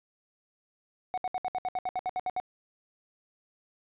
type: tone bursts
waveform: triangle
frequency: 739 Hz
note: F#5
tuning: 2 cents flat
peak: -26 dBFS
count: 13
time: 1.14-2.4 s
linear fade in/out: 0 ms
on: 36 ms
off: 66 ms
effects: resampled to 8000 Hz + 11-bit